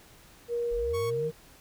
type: tone with pitch glide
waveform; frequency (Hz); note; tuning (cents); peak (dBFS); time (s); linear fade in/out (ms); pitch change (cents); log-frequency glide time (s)
sine; 474.1 to 466; A#4 to A#4; +29 to -1; -27; 0.48-1.32; 50; -30; 0.76-1.02
type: linear sweep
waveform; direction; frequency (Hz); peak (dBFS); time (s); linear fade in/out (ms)
sine; up; 32.52 to 166; -35; 0.71-1.31; 10
type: tone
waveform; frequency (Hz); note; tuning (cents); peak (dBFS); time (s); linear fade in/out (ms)
sawtooth; 1108.7; C#6; 0; -33; 0.93-1.11; 20
effects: pink hiss -55 dBFS RMS until 1.6 s